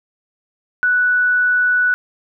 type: tone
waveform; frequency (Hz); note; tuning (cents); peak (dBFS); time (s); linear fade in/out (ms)
sine; 1480; F#6; 0; -12; 0.83-1.94; 0
effects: none